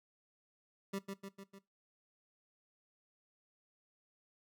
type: tone with echo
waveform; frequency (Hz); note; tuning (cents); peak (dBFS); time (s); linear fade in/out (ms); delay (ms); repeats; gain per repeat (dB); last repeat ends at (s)
25% pulse; 196; G3; 0; -33; 0.93-0.99; 10; 150; 4; -4; 1.59
effects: noise-tail reverb RT60 0.2 s tail -18 dB re dry